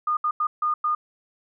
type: tone bursts at uneven times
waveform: sine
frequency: 1221 Hz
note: D#6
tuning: 33 cents flat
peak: -20 dBFS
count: 5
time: 0.07-0.17 / 0.24-0.31 / 0.4-0.47 / 0.62-0.74 / 0.84-0.95 s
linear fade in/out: 5 ms
effects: none